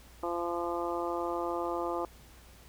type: harmonic tone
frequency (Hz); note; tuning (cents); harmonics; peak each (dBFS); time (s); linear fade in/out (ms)
172.2; F3; -24; 2 / 3 / 4 / 5 / 6 / 7; -35 / -37 / -38 / -39 / -40 / -40; 0.23-2.05; 2
effects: added 59 Hz sine -55 dBFS peak until 2.68 s + pink hiss -57 dBFS RMS until 2.68 s